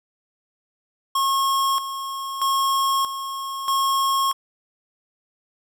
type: tone with tremolo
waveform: square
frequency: 1086 Hz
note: C#6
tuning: 36 cents flat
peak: -19 dBFS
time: 1.15-4.33 s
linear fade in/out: 5 ms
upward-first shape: square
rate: 0.79 Hz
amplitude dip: 65%
effects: none